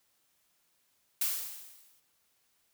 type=noise with exponential decay; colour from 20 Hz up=blue; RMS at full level=-28 dBFS; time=1.21-2 s; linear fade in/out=5 ms; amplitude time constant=170 ms; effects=white hiss -73 dBFS RMS until 2.73 s